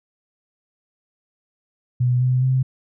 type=tone with pitch steps; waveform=sine; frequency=124.2 / 127.18 / 130.22 Hz; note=B2 / C3 / C3; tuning=+10 / -49 / -8 cents; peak=-15 dBFS; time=2-2.63 s; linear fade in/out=10 ms; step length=210 ms; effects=none